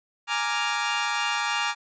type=chord; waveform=20% pulse; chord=Bb dominant seventh; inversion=third; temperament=equal; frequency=830.6 / 932.3 / 1174.7 / 1396.9 Hz; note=Ab5 / Bb5 / D6 / F6; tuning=0 / 0 / 0 / 0 cents; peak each=-25 dBFS; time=0.27-1.75 s; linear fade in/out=50 ms; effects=resampled to 16000 Hz